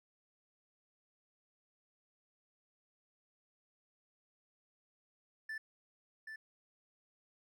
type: tone with echo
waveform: triangle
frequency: 1760 Hz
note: A6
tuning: in tune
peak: -38 dBFS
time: 5.49-5.58 s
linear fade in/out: 5 ms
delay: 780 ms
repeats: 1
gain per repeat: -5 dB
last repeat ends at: 6.36 s
effects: none